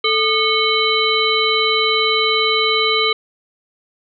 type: harmonic tone with a mistuned harmonic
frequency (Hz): 440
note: A4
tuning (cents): 0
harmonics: 1 / 3 / 5 / 7 / 9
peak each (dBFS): -20 / -20 / -20 / -20 / -20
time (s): 0.04-3.13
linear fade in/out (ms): 5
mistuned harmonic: 3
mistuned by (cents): -140
effects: none